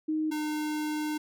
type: tone pair in turn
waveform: sine / square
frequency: 311.1 / 303.8 Hz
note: D#4 / D#4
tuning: 0 / -41 cents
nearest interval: unison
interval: 41 cents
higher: first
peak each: -26 / -30 dBFS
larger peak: first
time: 0.08-0.31 / 0.31-1.18 s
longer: second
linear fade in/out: 10 ms
effects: none